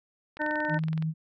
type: click train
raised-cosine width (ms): 0.3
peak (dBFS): -26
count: 15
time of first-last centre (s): 0.37-1.024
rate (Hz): 21.4
type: harmonic tone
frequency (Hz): 302.7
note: D#4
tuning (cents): -48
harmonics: 1 / 2 / 3 / 5 / 6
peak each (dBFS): -33 / -33 / -33 / -33 / -33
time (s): 0.39-0.79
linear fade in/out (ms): 20
type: tone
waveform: sine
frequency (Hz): 158.9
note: D#3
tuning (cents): +37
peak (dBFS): -26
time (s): 0.68-1.14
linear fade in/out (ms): 50
effects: none